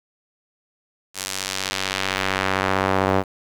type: tone with band-pass filter sweep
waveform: sawtooth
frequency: 95.6 Hz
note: G2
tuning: 43 cents flat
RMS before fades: -23 dBFS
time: 1.14-3.24 s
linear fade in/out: 50 ms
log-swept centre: 8300 to 680 Hz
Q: 0.82
effects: 7-bit